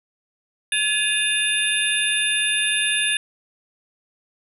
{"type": "tone cluster", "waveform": "sine", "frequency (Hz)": [1703, 2505, 2801, 3589, 9910], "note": ["G#6", "D#7", "F7", "A7", "D#9"], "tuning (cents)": [43, 11, 4, 34, -8], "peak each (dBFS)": -25, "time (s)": [0.72, 3.17], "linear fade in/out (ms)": 2, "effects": []}